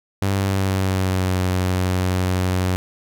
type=tone with pitch glide; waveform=sawtooth; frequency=98 to 91.97 Hz; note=G2 to F#2; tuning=0 to -10 cents; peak=-14 dBFS; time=0.22-2.76 s; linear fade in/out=0 ms; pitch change=-110 cents; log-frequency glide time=0.34-1.41 s; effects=none